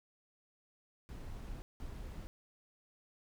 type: noise bursts at uneven times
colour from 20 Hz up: brown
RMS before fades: -45 dBFS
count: 2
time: 1.09-1.62 / 1.8-2.27 s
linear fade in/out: 0 ms
effects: none